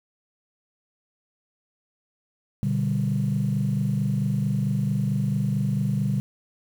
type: chord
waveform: sine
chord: G major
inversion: first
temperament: just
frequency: 122.5 / 147 / 196 Hz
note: B2 / D3 / G3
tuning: -14 / +2 / 0 cents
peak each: -25 dBFS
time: 2.63-6.2 s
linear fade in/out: 0 ms
effects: tanh soft clip ceiling -14 dBFS + 8-bit